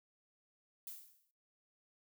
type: noise with exponential decay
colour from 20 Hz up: violet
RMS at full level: -44 dBFS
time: 0.87-1.31 s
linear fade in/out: 2 ms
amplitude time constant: 95 ms
effects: noise-tail reverb RT60 0.4 s tail -22 dB re dry